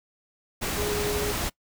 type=tone in noise; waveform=sine; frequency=415.3 Hz; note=G#4; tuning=in tune; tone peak=-28 dBFS; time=0.76-1.33 s; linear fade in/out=20 ms; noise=pink; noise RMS=-29 dBFS; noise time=0.61-1.5 s; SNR=-2 dB; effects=noise-tail reverb RT60 0.1 s tail -22 dB re dry